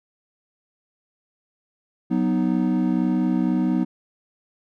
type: chord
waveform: triangle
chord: B major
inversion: second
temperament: equal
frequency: 185 / 246.9 / 311.1 Hz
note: F#3 / B3 / D#4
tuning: 0 / 0 / 0 cents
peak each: -21 / -20 / -22 dBFS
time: 2.1-3.85 s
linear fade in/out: 20 ms
effects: none